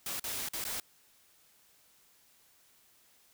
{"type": "noise with dropouts", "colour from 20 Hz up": "white", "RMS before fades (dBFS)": -37, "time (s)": [0.06, 0.8], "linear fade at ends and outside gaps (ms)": 2, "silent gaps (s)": [[0.197, 0.24], [0.487, 0.534], [0.641, 0.65]], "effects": ["white hiss -65 dBFS RMS until 3.33 s"]}